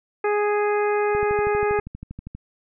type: harmonic tone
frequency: 415.3 Hz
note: G#4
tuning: in tune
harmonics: 1 / 2 / 3 / 4 / 5 / 6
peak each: -20 / -26 / -30 / -32 / -34 / -36 dBFS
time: 0.24-1.8 s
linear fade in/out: 5 ms
type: click train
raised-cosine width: 5 ms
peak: -22 dBFS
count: 16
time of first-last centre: 1.15-2.35 s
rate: 12.5 Hz
effects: none